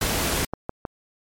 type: noise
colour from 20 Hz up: pink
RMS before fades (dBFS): -24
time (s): 0.01-0.45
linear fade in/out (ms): 5
type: click train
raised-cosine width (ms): 1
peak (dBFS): -14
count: 5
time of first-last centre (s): 0.22-0.852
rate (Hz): 6.33
effects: MP3 64 kbps